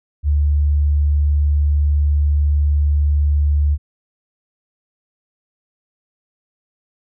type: tone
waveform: sine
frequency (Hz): 73.2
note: D2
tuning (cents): -5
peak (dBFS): -12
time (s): 0.23-3.78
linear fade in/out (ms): 50
effects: none